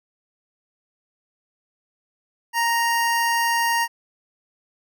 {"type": "tone", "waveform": "25% pulse", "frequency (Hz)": 932.3, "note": "A#5", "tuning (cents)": 0, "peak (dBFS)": -15, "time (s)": [2.53, 3.88], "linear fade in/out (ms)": 50, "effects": []}